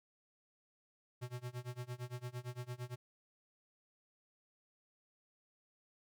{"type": "tone with tremolo", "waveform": "square", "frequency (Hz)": 123.47, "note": "B2", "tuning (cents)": 0, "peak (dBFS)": -40, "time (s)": [1.21, 2.96], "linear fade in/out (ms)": 20, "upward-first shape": "sine", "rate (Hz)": 8.8, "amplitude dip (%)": 95, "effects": []}